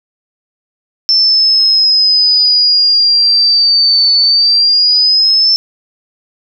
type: exponential two-way sweep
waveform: sine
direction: down then up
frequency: 5330 to 4488 to 5330 Hz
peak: -6 dBFS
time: 1.09-5.56 s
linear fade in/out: 0 ms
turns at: 4.17 s
effects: none